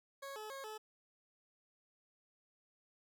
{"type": "tone with pitch steps", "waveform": "20% pulse", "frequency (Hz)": [551, 429.1, 544, 431.7], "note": ["C#5", "A4", "C#5", "A4"], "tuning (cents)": [-11, -43, -33, -33], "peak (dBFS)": -40, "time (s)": [0.22, 0.78], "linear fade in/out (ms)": 10, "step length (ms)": 140, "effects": []}